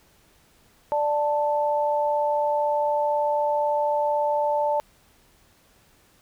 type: tone pair together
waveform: sine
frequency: 589.5 / 882 Hz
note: D5 / A5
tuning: +6 / +4 cents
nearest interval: perfect fifth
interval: 698 cents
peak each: -23 dBFS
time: 0.92-4.8 s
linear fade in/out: 0 ms
effects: pink hiss -59 dBFS RMS until 6.21 s